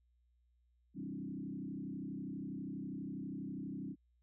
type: tone with frequency modulation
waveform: sine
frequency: 232.4 Hz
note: A#3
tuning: 5 cents flat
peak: -40 dBFS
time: 0.94-3.96 s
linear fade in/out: 50 ms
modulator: 32.3 Hz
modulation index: 2.3
effects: added 60 Hz sine -70 dBFS peak until 4.22 s